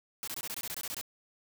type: noise bursts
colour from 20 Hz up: white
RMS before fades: -38 dBFS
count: 12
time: 0.23-1.012 s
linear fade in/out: 0 ms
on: 45 ms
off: 22 ms
effects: none

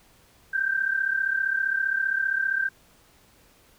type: tone pair together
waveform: sine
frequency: 1545.8 / 1581 Hz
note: G6 / G6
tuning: -25 / +14 cents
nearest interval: unison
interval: 39 cents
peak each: -27 / -24 dBFS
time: 0.53-2.69 s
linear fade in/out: 10 ms
effects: pink hiss -58 dBFS RMS until 3.78 s

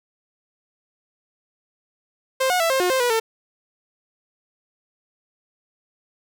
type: tone with pitch steps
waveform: sawtooth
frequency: 525 / 727 / 663 / 530 / 359.9 / 524 / 487.6 / 448.7 Hz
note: C5 / F#5 / E5 / C5 / F#4 / C5 / B4 / A4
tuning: +6 / -31 / +10 / +22 / -48 / +2 / -22 / +34 cents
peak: -14 dBFS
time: 2.4-3.2 s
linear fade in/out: 10 ms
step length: 100 ms
effects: none

